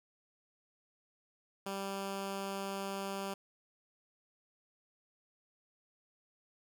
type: tone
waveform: 10% pulse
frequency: 196 Hz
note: G3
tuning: in tune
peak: -29 dBFS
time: 1.66-3.34 s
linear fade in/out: 5 ms
effects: none